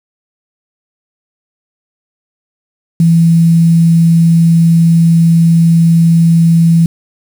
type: tone with quantisation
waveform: sine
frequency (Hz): 166.4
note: E3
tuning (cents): +17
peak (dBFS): -4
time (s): 3-6.86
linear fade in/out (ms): 2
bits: 5
effects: none